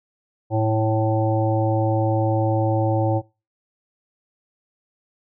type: harmonic tone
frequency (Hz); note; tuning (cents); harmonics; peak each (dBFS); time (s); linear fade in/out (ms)
110; A2; 0; 1 / 3 / 5 / 7 / 8; -20 / -24 / -24 / -26 / -32; 0.5-3.22; 50
effects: noise-tail reverb RT60 0.3 s tail -24 dB re dry